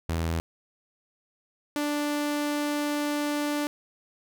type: tone pair in turn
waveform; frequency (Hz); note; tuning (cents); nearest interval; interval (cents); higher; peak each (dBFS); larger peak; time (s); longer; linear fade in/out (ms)
sawtooth; 82.41 / 293.7; E2 / D4; 0 / 0; octave + minor seventh; 2200; second; -22; neither; 0.09-0.4 / 1.76-3.67; second; 0
effects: none